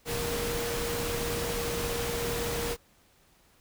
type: tone in noise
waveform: sine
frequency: 471.5 Hz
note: A#4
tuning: 20 cents sharp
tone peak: -33 dBFS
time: 0.05-2.77 s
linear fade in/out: 50 ms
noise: pink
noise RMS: -33 dBFS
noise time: 0.05-2.77 s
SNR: -3 dB
effects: pink hiss -63 dBFS RMS until 3.6 s